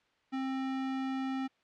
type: tone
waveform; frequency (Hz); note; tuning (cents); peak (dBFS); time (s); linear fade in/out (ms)
square; 264.9; C4; +22; -33; 0.32-1.48; 20
effects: white hiss -71 dBFS RMS until 1.63 s + low-pass 3000 Hz 12 dB/octave